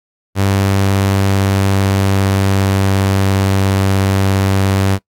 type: tone with pitch glide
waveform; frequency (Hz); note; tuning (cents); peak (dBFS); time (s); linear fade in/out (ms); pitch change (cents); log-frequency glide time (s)
sawtooth; 98 to 96.99; G2 to G2; 0 to -18; -7; 0.35-4.99; 50; -18; 0.46-3.7
effects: noise-tail reverb RT60 0.1 s tail -22 dB re dry + AAC 64 kbps